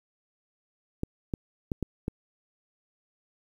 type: clicks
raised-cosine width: 3 ms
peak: -16 dBFS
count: 5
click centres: 1.034 / 1.338 / 1.718 / 1.827 / 2.081 s
effects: 9-bit